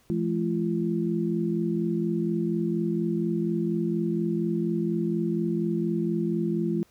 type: tone cluster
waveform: sine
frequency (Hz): 169.4 / 213.6 / 342.6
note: E3 / G#3 / F4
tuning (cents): +48 / +49 / -33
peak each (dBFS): -28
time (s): 0.1-6.83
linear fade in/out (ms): 0
effects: pink hiss -62 dBFS RMS until 6.9 s